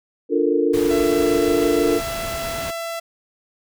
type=chord; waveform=sine; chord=Bb major seventh; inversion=first; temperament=equal; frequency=293.7 / 349.2 / 440 / 466.2 Hz; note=D4 / F4 / A4 / Bb4; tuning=0 / 0 / 0 / 0 cents; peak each=-21 dBFS; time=0.29-2.01 s; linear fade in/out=50 ms
type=noise; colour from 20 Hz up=pink; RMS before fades=-31 dBFS; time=0.73-2.71 s; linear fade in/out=10 ms
type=tone; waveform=sawtooth; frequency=669 Hz; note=E5; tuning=25 cents sharp; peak=-22 dBFS; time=0.9-3 s; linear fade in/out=10 ms
effects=none